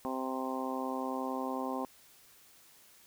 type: harmonic tone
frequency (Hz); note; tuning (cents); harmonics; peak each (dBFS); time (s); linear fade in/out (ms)
130.81; C3; 0; 2 / 3 / 4 / 5 / 6 / 7 / 8; -37 / -43 / -41 / -45 / -41 / -43 / -41; 0.05-1.85; 0
effects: white hiss -60 dBFS RMS until 3.06 s